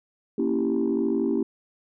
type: chord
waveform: sine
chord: A# diminished seventh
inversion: none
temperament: equal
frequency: 233.1 / 277.2 / 329.6 / 392 Hz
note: A#3 / C#4 / E4 / G4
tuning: 0 / 0 / 0 / 0 cents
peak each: -26 dBFS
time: 0.38-1.43 s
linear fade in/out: 5 ms
effects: tanh soft clip ceiling -15 dBFS